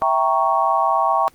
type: chord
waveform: sine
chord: E diminished seventh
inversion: none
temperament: equal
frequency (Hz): 659.3 / 784 / 932.3 / 1108.7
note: E5 / G5 / Bb5 / Db6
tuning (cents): 0 / 0 / 0 / 0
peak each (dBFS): -22 / -20 / -21 / -19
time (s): 0.02-1.28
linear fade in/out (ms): 0
effects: pink hiss -53 dBFS RMS until 1.34 s + Opus 32 kbps